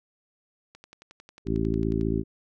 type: click train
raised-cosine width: 0.2 ms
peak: -30 dBFS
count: 15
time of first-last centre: 0.75-2.011 s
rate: 11.1 Hz
type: harmonic tone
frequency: 55 Hz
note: A1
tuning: in tune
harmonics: 1 / 2 / 3 / 4 / 5 / 6 / 7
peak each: -31 / -31 / -31 / -31 / -31 / -31 / -31 dBFS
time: 1.45-2.24 s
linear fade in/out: 50 ms
effects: none